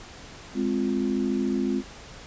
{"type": "chord", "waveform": "sine", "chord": "F minor", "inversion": "first", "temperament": "equal", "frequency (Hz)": [207.7, 261.6, 349.2], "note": ["Ab3", "C4", "F4"], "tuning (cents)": [0, 0, 0], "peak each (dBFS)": [-27, -26, -29], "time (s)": [0.54, 1.83], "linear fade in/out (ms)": 50, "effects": ["pink hiss -44 dBFS RMS until 2.26 s", "resampled to 16000 Hz"]}